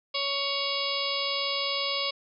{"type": "harmonic tone with a mistuned harmonic", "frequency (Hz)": 558, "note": "C#5", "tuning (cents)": 11, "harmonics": [1, 2, 4, 5, 6, 7, 8, 9], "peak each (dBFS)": [-35, -35, -35, -35, -35, -35, -35, -35], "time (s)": [0.14, 2.11], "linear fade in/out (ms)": 10, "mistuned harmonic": 5, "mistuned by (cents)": 18, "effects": []}